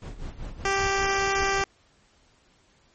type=noise with tremolo; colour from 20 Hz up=brown; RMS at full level=-33 dBFS; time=0.02-1.62 s; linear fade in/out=2 ms; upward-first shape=sine; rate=5.2 Hz; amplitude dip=75%
type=tone; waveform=10% pulse; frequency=392 Hz; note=G4; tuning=in tune; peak=-14 dBFS; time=0.65-1.64 s; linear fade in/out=2 ms
effects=pink hiss -62 dBFS RMS until 2.94 s + MP3 32 kbps